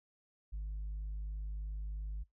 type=tone; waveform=sine; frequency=51.5 Hz; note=G#1; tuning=14 cents flat; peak=-35 dBFS; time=0.52-2.24 s; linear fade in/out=20 ms; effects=noise-tail reverb RT60 0.2 s tail -26 dB re dry + tanh soft clip ceiling -36 dBFS